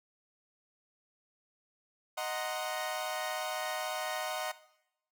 sawtooth chord, C half-diminished seventh, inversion first, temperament equal, 622.3 / 740 / 932.3 / 1046.5 Hz, Eb5 / Gb5 / Bb5 / C6, 0 / 0 / 0 / 0 cents, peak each -34 / -34 / -39 / -39 dBFS, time 2.17-4.52 s, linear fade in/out 10 ms, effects noise-tail reverb RT60 0.8 s tail -17 dB re dry

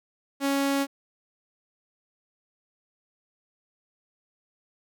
sawtooth tone, 277.2 Hz, C#4, in tune, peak -19 dBFS, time 0.4-0.87 s, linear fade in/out 50 ms, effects none

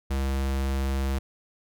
square tone, 67.4 Hz, C#2, 48 cents flat, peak -25 dBFS, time 0.1-1.19 s, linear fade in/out 10 ms, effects none

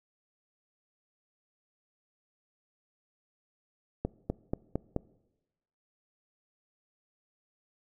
accelerating click train, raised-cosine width 2 ms, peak -16 dBFS, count 5, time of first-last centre 4.05-4.964 s, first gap 250 ms, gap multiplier 0.94, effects noise-tail reverb RT60 1.0 s tail -22 dB re dry

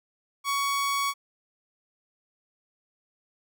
sawtooth tone, 1120 Hz, C#6, 18 cents sharp, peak -21 dBFS, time 0.44-1.14 s, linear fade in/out 50 ms, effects none

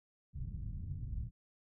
white low-pass noise, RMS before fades -41 dBFS, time 0.33-1.31 s, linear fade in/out 50 ms, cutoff 130 Hz, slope 24 dB/octave, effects none

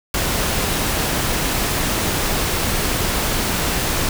pink noise, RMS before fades -20 dBFS, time 0.14-4.09 s, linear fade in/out 2 ms, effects none

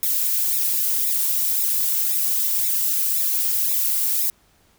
violet noise with flanger, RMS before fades -21 dBFS, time 0.03-4.3 s, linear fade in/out 0 ms, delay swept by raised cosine 0.65 to 3.05 ms, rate 1.9 Hz, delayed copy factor -1, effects pink hiss -59 dBFS RMS until 4.78 s

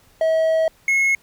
triangle tone pair in turn, 643 / 2173 Hz, E5 / C#7, -43 / -35 cents, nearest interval octave + major sixth, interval 2108 cents, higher second, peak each -13 dBFS, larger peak neither, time 0.21-0.68 / 0.88-1.15 s, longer first, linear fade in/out 2 ms, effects pink hiss -55 dBFS RMS until 1.22 s

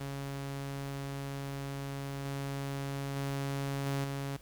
sawtooth tone with level steps, 138.59 Hz, C#3, in tune, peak -33 / -31 / -29 / -27 / -31 dBFS, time 0-4.37 s, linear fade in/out 10 ms, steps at 2.25 / 3.16 / 3.86 / 4.04 s, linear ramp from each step 5 ms, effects added 50 Hz sine -54 dBFS peak until 4.41 s + pink hiss -59 dBFS RMS until 4.41 s

